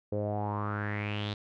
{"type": "tone with low-pass filter sweep", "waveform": "sawtooth", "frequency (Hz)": 103.83, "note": "G#2", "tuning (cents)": 0, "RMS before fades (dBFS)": -33, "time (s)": [0.12, 1.34], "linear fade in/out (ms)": 5, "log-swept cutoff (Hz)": [480, 3900], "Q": 6, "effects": []}